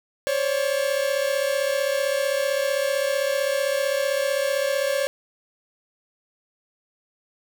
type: tone pair together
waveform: 45% pulse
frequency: 535.4 / 571 Hz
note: C5 / D5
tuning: +40 / -49 cents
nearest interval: minor second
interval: 111 cents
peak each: -24 dBFS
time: 0.27-5.07 s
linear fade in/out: 0 ms
effects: none